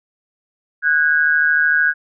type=tone pair together; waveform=sine; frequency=1480 / 1633.1 Hz; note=F#6 / G#6; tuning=0 / -30 cents; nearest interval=major second; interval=170 cents; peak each=-15 dBFS; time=0.82-1.94 s; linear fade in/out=50 ms; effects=none